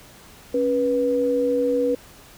sine tone pair together, 275.1 / 488.2 Hz, C#4 / B4, -13 / -20 cents, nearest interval minor seventh, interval 993 cents, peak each -24 / -19 dBFS, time 0.54-1.95 s, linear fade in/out 5 ms, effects pink hiss -47 dBFS RMS until 2.37 s

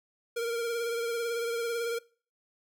square tone with vibrato, 466.2 Hz, A#4, in tune, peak -30 dBFS, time 0.36-1.99 s, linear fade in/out 10 ms, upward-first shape triangle, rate 18 Hz, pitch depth 41 cents each way, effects noise-tail reverb RT60 0.4 s tail -22 dB re dry

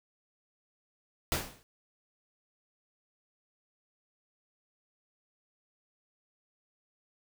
pink noise with exponential decay, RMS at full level -27 dBFS, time 1.32-1.63 s, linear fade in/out 0 ms, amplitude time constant 67 ms, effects none

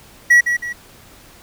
triangle tone with echo, 1928 Hz, B6, 42 cents flat, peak -5 dBFS, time 0.3-0.41 s, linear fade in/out 10 ms, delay 160 ms, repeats 2, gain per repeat -8 dB, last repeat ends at 0.73 s, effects pink hiss -45 dBFS RMS until 1.42 s

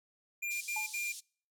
square tone bursts, 2398 Hz, D7, 36 cents sharp, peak -35 dBFS, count 3, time 0.42-1.124 s, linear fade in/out 10 ms, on 190 ms, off 67 ms
white band-pass noise, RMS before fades -46 dBFS, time 0.5-1.21 s, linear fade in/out 20 ms, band 4000 to 9800 Hz, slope 24 dB/octave
sine tone with exponential decay, 861 Hz, A5, 38 cents flat, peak -35 dBFS, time 0.76-0.97 s, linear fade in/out 5 ms, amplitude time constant 44 ms
effects noise-tail reverb RT60 0.5 s tail -26 dB re dry

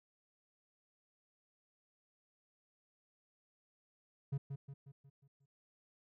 triangle tone with echo, 138.4 Hz, C#3, 2 cents flat, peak -32 dBFS, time 4.32-4.38 s, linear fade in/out 10 ms, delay 180 ms, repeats 6, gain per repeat -6 dB, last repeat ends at 5.46 s, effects none

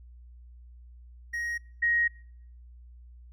triangle / sine tone pair in turn, 1882 / 1882 Hz, A#6 / A#6, +16 / +16 cents, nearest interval unison, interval 0 cents, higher neither, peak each -28 / -22 dBFS, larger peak second, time 1.33-1.58 / 1.82-2.08 s, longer second, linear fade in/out 10 ms, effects noise-tail reverb RT60 0.6 s tail -26 dB re dry + added 60 Hz sine -47 dBFS peak until 3.32 s

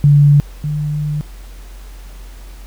sine tone pair in turn, 144.6 / 149.27 Hz, D3 / D3, -27 / +29 cents, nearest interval minor second, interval 56 cents, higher second, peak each -5 / -16 dBFS, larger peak first, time 0.04-0.4 / 0.64-1.21 s, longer second, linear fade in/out 0 ms, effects added 45 Hz sine -31 dBFS peak until 2.66 s + pink hiss -44 dBFS RMS until 2.66 s

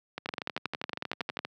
two click trains, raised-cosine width 0.3 ms, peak -18 / -15 dBFS, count 17 / 13, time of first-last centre 0.18-1.45 / 0.29-1.391 s, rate 12.6 / 10.9 Hz, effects high-pass 150 Hz 12 dB/octave

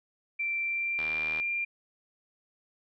sine tone with pitch glide, 2349 to 2387 Hz, D7 to D7, 0 to +28 cents, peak -28 dBFS, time 0.39-1.65 s, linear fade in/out 10 ms, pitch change +28 cents, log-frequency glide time 0.61-1.36 s
click train, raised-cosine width 0.3 ms, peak -23 dBFS, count 33, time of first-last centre 0.99-1.399 s, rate 78.2 Hz
effects none

